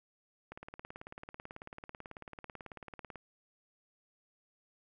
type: click train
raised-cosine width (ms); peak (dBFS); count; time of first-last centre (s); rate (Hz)
0.5; -30; 49; 0.52-3.157; 18.2
effects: none